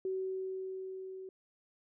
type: tone with level ramp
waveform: sine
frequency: 378 Hz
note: F#4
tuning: 37 cents sharp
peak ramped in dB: -32 to -43 dBFS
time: 0.05-1.29 s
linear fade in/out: 2 ms
effects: none